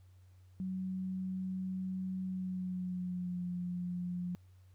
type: tone with pitch glide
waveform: sine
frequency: 187 to 177.73 Hz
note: F#3 to F3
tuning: +19 to +31 cents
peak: -35 dBFS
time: 0.6-4.35 s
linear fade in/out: 0 ms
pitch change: -88 cents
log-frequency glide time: 2.23-3.45 s
effects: added 92 Hz sine -57 dBFS peak until 4.74 s + pink hiss -75 dBFS RMS until 4.74 s